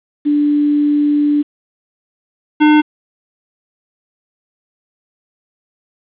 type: tone pair in turn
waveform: sine / square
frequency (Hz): 293.4 / 302.2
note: D4 / D4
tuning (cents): -2 / +50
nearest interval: minor second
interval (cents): 52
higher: second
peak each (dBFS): -10 / -7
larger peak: second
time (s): 0.25-1.43 / 2.6-2.82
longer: first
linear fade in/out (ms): 20
effects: resampled to 8000 Hz + 7-bit